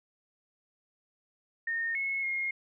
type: tone with pitch steps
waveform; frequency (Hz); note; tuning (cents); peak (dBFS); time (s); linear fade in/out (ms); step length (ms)
sine; 1835 / 2184 / 2143; A#6 / C#7 / C7; -28 / -26 / +41; -29; 1.67-2.51; 5; 280
effects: none